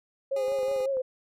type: tone with vibrato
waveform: sine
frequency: 532 Hz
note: C5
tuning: 29 cents sharp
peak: -25 dBFS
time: 0.31-1.02 s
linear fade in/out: 10 ms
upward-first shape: triangle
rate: 5.5 Hz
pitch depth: 74 cents each way
type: tone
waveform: 25% pulse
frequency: 410.2 Hz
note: G#4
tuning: 21 cents flat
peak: -33 dBFS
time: 0.36-0.86 s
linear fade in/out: 5 ms
type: clicks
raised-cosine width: 1 ms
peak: -33 dBFS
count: 9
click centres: 0.482 / 0.52 / 0.588 / 0.631 / 0.683 / 0.714 / 0.762 / 0.805 / 0.97 s
effects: resampled to 32000 Hz